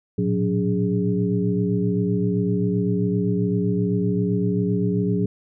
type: tone cluster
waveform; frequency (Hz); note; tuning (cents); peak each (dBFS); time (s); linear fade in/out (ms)
sine; 111.3 / 119 / 181.6 / 284.3 / 412.1; A2 / A#2 / F#3 / C#4 / G#4; +20 / +36 / -32 / +44 / -13; -27 / -29 / -21 / -28 / -26; 0.18-5.26; 5
effects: none